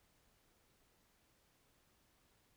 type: silence
effects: pink hiss -74 dBFS RMS until 2.56 s